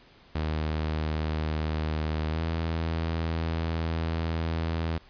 sawtooth tone with pitch glide, 77.78 to 81.84 Hz, D#2 to E2, 0 to -12 cents, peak -23 dBFS, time 0.35-4.98 s, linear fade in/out 5 ms, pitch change +88 cents, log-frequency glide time 2.3-2.41 s, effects pink hiss -56 dBFS RMS until 5.09 s + resampled to 11025 Hz

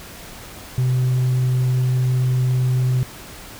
sine tone, 127.3 Hz, C3, 47 cents flat, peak -13 dBFS, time 0.78-3.03 s, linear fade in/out 0 ms, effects tanh soft clip ceiling -14 dBFS + pink hiss -38 dBFS RMS until 3.59 s

